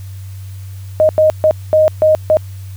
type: tone bursts at uneven times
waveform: sine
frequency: 622.3 Hz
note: D#5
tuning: in tune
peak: -6 dBFS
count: 6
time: 1-1.09 / 1.18-1.3 / 1.44-1.51 / 1.73-1.88 / 2.02-2.15 / 2.3-2.37 s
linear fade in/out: 0 ms
effects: added 96 Hz sine -26 dBFS peak until 2.76 s + white hiss -45 dBFS RMS until 2.76 s